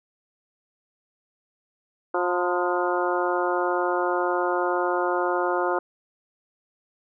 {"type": "harmonic tone with a mistuned harmonic", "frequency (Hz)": 178.1, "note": "F3", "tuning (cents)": 34, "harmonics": [2, 3, 4, 5, 6, 7, 8], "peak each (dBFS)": [-26, -28, -29, -30, -31, -31, -32], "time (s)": [2.14, 5.79], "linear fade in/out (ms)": 5, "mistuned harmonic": 6, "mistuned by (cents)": -56, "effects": []}